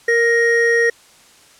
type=tone pair together; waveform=triangle; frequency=466.2 / 1872.9 Hz; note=A#4 / A#6; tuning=0 / +8 cents; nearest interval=2 octaves; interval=2408 cents; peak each=-13 dBFS; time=0.08-0.9 s; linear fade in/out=5 ms; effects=white hiss -48 dBFS RMS until 1.59 s + low-pass 9000 Hz 12 dB/octave